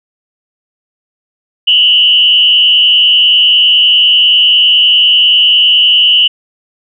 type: tone with frequency modulation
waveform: sine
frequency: 2951 Hz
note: F#7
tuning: 5 cents flat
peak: -4 dBFS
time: 1.67-6.28 s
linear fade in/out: 10 ms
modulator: 157 Hz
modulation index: 0.71
effects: none